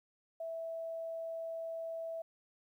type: tone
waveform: sine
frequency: 657 Hz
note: E5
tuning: 6 cents flat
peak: -38 dBFS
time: 0.4-2.22 s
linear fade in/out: 5 ms
effects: 12-bit